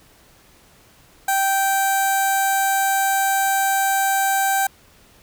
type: tone with notch filter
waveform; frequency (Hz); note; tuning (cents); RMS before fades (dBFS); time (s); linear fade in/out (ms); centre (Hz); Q
15% pulse; 780; G5; -9; -19; 1.28-4.67; 5; 2800; 0.56
effects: pink hiss -52 dBFS RMS until 5.22 s